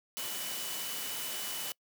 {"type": "tone in noise", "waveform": "sine", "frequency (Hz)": 2973, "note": "F#7", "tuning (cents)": 8, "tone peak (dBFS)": -44, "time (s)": [0.17, 1.72], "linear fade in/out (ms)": 0, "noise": "white", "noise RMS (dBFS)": -38, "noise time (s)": [0.17, 1.72], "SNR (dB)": -9, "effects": ["noise-tail reverb RT60 0.1 s tail -26 dB re dry", "high-pass 150 Hz 12 dB/octave"]}